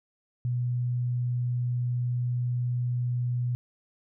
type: tone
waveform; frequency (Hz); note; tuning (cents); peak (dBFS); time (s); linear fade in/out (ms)
sine; 122.7; B2; -11; -25; 0.45-3.55; 0
effects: none